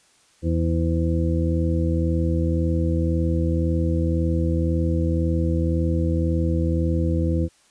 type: harmonic tone with a mistuned harmonic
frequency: 81.9 Hz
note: E2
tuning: 11 cents flat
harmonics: 1 / 2 / 3 / 4 / 6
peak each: -21 / -25 / -30 / -26 / -30 dBFS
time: 0.42-7.49 s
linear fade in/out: 50 ms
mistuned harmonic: 6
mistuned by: +62 cents
effects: white hiss -58 dBFS RMS until 7.7 s + resampled to 22050 Hz